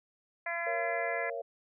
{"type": "harmonic tone", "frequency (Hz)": 340, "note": "F4", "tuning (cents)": -46, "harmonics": [2, 3, 4, 5, 6, 7], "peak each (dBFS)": [-37, -43, -45, -38, -37, -45], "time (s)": [0.46, 1.3], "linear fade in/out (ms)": 5}
{"type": "chord", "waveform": "sine", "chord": "Bb minor", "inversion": "none", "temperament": "equal with one note detuned", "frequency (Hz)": [466.2, 554.4, 680.5], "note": ["Bb4", "Db5", "F5"], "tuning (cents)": [0, 0, -45], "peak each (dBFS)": -39, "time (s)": [0.66, 1.42], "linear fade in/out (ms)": 10}
{"effects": []}